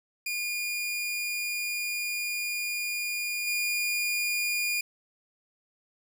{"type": "tone with level steps", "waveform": "sawtooth", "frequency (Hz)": 2428, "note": "D#7", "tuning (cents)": -43, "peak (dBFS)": [-26, -23], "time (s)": [0.26, 4.81], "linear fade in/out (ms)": 5, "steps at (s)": 3.47, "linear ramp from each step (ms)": 5, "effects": []}